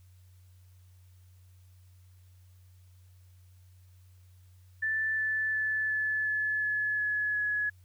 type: tone with pitch steps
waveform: sine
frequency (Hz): 1760 / 1749.9 / 1739.8 / 1729.8 / 1719.8 / 1709.9 / 1700 / 1690.3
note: A6 / A6 / A6 / A6 / A6 / A6 / G#6 / G#6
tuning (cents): 0 / -10 / -20 / -30 / -40 / -50 / +40 / +30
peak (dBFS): -27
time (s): 4.82-7.7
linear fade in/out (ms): 10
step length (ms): 360
effects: added 91 Hz sine -54 dBFS peak until 7.84 s + white hiss -70 dBFS RMS until 7.84 s